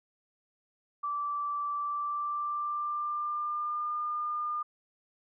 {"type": "tone with pitch glide", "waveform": "sine", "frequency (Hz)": [1164, 1208.5], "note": ["D6", "D6"], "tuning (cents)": [-16, 49], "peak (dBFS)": -30, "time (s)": [1.03, 4.63], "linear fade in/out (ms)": 10, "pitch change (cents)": 65, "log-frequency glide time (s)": [1.75, 3.95], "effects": []}